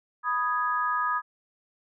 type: chord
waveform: sine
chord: G# minor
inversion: first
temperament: equal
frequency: 987.8 / 1244.5 / 1661.2 Hz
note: B5 / D#6 / G#6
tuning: 0 / 0 / 0 cents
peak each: -30 / -26 / -31 dBFS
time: 0.23-1.22 s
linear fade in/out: 50 ms
effects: none